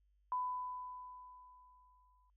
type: tone with exponential decay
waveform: sine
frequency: 1000 Hz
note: B5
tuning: 21 cents sharp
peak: -33 dBFS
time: 0.32-2.3 s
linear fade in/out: 1 ms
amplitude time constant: 430 ms
effects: added 50 Hz sine -70 dBFS peak until 2.36 s